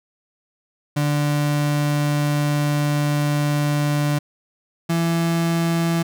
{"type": "tone pair in turn", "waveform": "35% pulse", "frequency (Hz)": [146.83, 167.17], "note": ["D3", "E3"], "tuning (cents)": [0, 25], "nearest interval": "major second", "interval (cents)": 225, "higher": "second", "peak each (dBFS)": -16, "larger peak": "neither", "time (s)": [[0.96, 4.19], [4.89, 6.03]], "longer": "first", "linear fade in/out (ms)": 10, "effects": []}